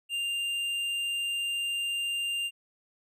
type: tone with tanh clipping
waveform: sine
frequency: 2794 Hz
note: F7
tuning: in tune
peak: -30 dBFS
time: 0.09-2.51 s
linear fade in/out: 50 ms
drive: 9 dB
effects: none